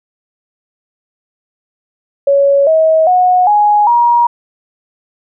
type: tone with pitch steps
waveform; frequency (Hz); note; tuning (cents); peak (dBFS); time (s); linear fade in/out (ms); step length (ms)
sine; 559 / 638.4 / 729.1 / 832.7 / 951; C#5 / D#5 / F#5 / G#5 / A#5; +14 / +44 / -26 / +4 / +34; -6; 2.27-4.27; 5; 400
effects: none